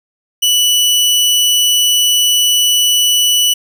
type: tone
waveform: sawtooth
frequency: 2960 Hz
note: F#7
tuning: in tune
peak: -6 dBFS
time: 0.42-3.54 s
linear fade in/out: 10 ms
effects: none